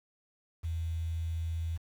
sine tone with quantisation, 82.41 Hz, E2, in tune, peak -31 dBFS, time 0.63-1.78 s, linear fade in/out 20 ms, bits 9, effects none

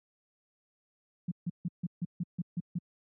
sine tone bursts, 173.8 Hz, F3, 8 cents flat, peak -29 dBFS, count 9, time 1.28-2.786 s, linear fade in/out 5 ms, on 34 ms, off 150 ms, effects high-pass 100 Hz 12 dB/octave

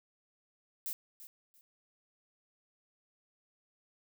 violet noise with echo, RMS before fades -38 dBFS, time 0.86-0.93 s, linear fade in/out 0 ms, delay 340 ms, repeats 2, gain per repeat -13 dB, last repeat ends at 1.61 s, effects none

